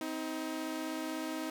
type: tone pair together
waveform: sawtooth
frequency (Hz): 259.8 / 315.9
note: C4 / D#4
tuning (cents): -12 / +26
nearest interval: minor third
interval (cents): 338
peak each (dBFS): -37 / -33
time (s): 0.01-1.5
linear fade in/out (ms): 2
effects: none